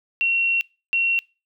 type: tone bursts at uneven times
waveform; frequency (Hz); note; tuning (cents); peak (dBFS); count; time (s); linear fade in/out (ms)
sine; 2732; F7; -39; -17; 2; 0.21-0.61 / 0.93-1.19; 0
effects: noise-tail reverb RT60 0.3 s tail -25 dB re dry